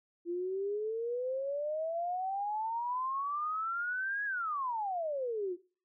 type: exponential two-way sweep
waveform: sine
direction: up then down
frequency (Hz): 340 to 1683 to 340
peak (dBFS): -32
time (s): 0.25-5.57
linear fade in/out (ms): 50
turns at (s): 4.25
effects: noise-tail reverb RT60 0.4 s tail -21 dB re dry